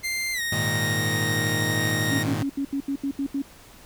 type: tone with pitch glide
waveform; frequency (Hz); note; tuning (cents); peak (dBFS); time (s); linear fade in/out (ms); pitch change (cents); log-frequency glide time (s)
sawtooth; 2093 to 1864.7; C7 to A#6; 0 to 0; -22; 0.03-2.24; 20; -200; 0.33-0.41
type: chord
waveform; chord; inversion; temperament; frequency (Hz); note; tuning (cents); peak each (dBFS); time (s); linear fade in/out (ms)
sawtooth; Ab suspended second; none; equal; 103.83 / 116.54 / 155.56; Ab2 / Bb2 / Eb3; 0 / 0 / 0; -25; 0.52-2.43; 5
type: tone bursts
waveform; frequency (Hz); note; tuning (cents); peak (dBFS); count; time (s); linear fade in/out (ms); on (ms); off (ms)
sine; 277.2; C#4; 0; -23; 9; 2.11-3.42; 5; 78; 76
effects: pink hiss -49 dBFS RMS until 3.85 s